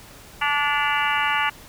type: harmonic tone with a mistuned harmonic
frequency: 290 Hz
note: D4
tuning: 22 cents flat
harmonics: 3 / 4 / 5 / 6 / 7 / 8 / 9 / 10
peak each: -25 / -26 / -27 / -28 / -28 / -29 / -30 / -30 dBFS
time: 0.41-1.5 s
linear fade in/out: 10 ms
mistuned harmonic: 9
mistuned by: +70 cents
effects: pink hiss -45 dBFS RMS until 1.68 s